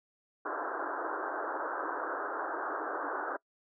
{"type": "band-pass noise", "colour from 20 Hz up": "white", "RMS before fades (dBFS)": -36, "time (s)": [0.45, 3.37], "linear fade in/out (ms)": 10, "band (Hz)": [290, 1600], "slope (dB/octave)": 96, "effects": ["noise-tail reverb RT60 0.1 s tail -24 dB re dry"]}